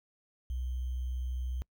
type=tone with sample-and-hold; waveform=sine; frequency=62.8 Hz; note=B1; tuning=30 cents sharp; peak=-32 dBFS; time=0.5-1.62 s; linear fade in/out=0 ms; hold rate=3150 Hz; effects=noise-tail reverb RT60 0.1 s tail -26 dB re dry